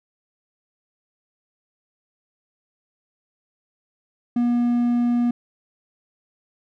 triangle tone, 240.3 Hz, B3, 47 cents flat, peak -15 dBFS, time 4.36-5.31 s, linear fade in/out 5 ms, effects none

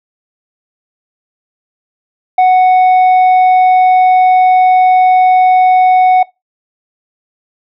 sine tone with tanh clipping, 740 Hz, F#5, in tune, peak -5 dBFS, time 2.38-6.23 s, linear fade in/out 5 ms, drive 4 dB, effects noise-tail reverb RT60 0.2 s tail -21 dB re dry

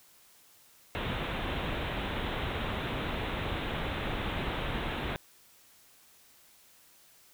pink low-pass noise, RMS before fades -34 dBFS, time 0.95-5.16 s, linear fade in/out 0 ms, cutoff 3800 Hz, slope 96 dB/octave, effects white hiss -60 dBFS RMS until 7.33 s

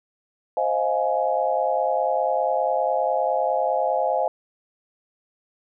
sine chord, F minor seventh, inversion second, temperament just, 523.8 / 628.6 / 698.5 / 838.1 Hz, C5 / Eb5 / F5 / Ab5, +2 / +18 / 0 / +16 cents, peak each -25 dBFS, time 0.57-4.28 s, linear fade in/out 2 ms, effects none

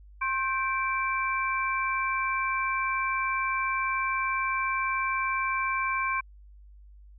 sine tone cluster, 1065 / 1561 / 2334 Hz, C6 / G6 / D7, +30 / -8 / -11 cents, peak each -28 / -33 / -30 dBFS, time 0.21-6.21 s, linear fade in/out 10 ms, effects added 50 Hz sine -48 dBFS peak until 7.18 s

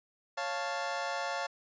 25% pulse chord, Db augmented, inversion none, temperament equal, 554.4 / 698.5 / 880 Hz, Db5 / F5 / A5, 0 / 0 / 0 cents, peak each -34 / -33 / -34 dBFS, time 0.37-1.47 s, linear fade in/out 10 ms, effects resampled to 16000 Hz

